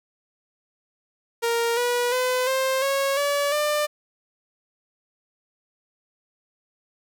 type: tone with pitch steps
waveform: sawtooth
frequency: 466.2 / 485.7 / 506.1 / 527.2 / 549.3 / 572.3 / 596.3 Hz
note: A#4 / B4 / B4 / C5 / C#5 / D5 / D5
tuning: 0 / -29 / +42 / +13 / -16 / -45 / +26 cents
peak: -17 dBFS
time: 1.42-3.87 s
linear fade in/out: 20 ms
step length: 350 ms
effects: none